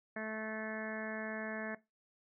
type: harmonic tone with a mistuned harmonic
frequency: 218.2 Hz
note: A3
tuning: 14 cents flat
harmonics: 1 / 2 / 3 / 4 / 5 / 6 / 7 / 8 / 9 / 10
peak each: -43 / -47 / -43 / -53 / -53 / -55 / -50 / -44 / -55 / -51 dBFS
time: 0.16-1.75 s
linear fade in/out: 5 ms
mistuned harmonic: 10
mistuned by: -16 cents
effects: noise-tail reverb RT60 0.2 s tail -17 dB re dry